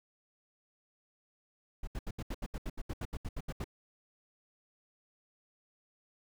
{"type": "noise bursts", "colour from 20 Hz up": "brown", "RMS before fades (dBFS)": -37, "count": 16, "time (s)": [1.83, 3.643], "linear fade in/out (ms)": 5, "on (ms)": 43, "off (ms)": 75, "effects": []}